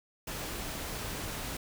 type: noise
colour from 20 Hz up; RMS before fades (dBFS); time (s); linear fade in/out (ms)
pink; -38; 0.27-1.57; 5
effects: none